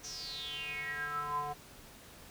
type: tone with band-pass filter sweep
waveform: square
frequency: 146.83 Hz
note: D3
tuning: in tune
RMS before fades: -39 dBFS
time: 0.03-1.54 s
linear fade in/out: 20 ms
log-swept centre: 6100 to 810 Hz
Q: 10
effects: pink hiss -54 dBFS RMS until 2.3 s